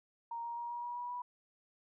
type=tone with pitch steps; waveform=sine; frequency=932.3 / 939.9 / 947.5 / 955.2 / 963 / 970.8 / 978.7 Hz; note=A#5 / A#5 / A#5 / A#5 / B5 / B5 / B5; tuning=0 / +14 / +28 / +42 / -44 / -30 / -16 cents; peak=-38 dBFS; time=0.31-1.22 s; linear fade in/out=5 ms; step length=130 ms; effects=none